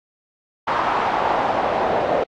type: noise with band-pass filter sweep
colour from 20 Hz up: pink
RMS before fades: -20 dBFS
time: 0.67-2.24 s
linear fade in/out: 10 ms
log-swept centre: 1000 to 600 Hz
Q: 2.4
effects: low-pass 4000 Hz 12 dB/octave + AAC 64 kbps